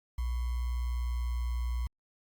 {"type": "tone with sample-and-hold", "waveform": "sine", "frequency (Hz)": 60.3, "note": "B1", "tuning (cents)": -41, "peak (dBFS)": -29, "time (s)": [0.18, 1.87], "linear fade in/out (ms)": 5, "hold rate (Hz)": 1050, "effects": ["Opus 48 kbps"]}